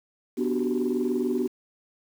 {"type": "chord", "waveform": "sine", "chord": "G major seventh", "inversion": "first", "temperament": "equal with one note detuned", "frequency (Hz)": [246.9, 293.7, 370, 390.2], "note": ["B3", "D4", "F#4", "G4"], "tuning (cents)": [0, 0, 0, -8], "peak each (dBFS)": [-26, -30, -27, -30], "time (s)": [0.37, 1.48], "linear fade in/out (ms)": 20, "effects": ["tanh soft clip ceiling -16 dBFS", "8-bit"]}